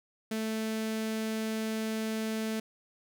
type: tone with notch filter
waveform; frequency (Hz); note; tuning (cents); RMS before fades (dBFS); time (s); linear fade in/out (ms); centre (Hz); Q
sawtooth; 220; A3; 0; -33; 0.31-2.6; 5; 1000; 1.9
effects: none